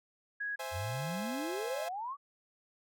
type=tone; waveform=sine; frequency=1661.2 Hz; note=G#6; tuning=in tune; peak=-34 dBFS; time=0.4-0.56 s; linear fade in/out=10 ms
type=chord; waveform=sawtooth; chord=C augmented; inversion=none; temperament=equal; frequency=523.3 / 659.3 / 830.6 Hz; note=C5 / E5 / G#5; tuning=0 / 0 / 0 cents; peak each=-38 / -40 / -38 dBFS; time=0.59-1.89 s; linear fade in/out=10 ms
type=exponential sweep; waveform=sine; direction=up; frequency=82.41 to 1174.7 Hz; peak=-36 dBFS; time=0.71-2.17 s; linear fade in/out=50 ms
effects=none